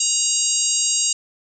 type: harmonic tone with a mistuned harmonic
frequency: 945 Hz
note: A#5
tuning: 23 cents sharp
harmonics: 3 / 4 / 5 / 6 / 7 / 8 / 9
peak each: -28 / -30 / -26 / -31 / -21 / -22 / -29 dBFS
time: 0-1.13 s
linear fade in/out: 5 ms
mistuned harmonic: 4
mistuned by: +17 cents
effects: none